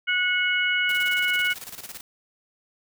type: harmonic tone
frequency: 732 Hz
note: F#5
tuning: 19 cents flat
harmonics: 2 / 3 / 4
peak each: -24 / -24 / -27 dBFS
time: 0.07-1.54 s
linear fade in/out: 20 ms
type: noise with tremolo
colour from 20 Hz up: white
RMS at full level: -37 dBFS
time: 0.89-2.01 s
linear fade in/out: 2 ms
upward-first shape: square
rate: 18 Hz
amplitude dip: 70%
effects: none